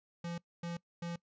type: tone bursts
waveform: square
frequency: 171.1 Hz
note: F3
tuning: 35 cents flat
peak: -38 dBFS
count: 3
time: 0.24-1.16 s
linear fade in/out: 5 ms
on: 140 ms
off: 250 ms
effects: noise-tail reverb RT60 0.1 s tail -21 dB re dry + resampled to 16000 Hz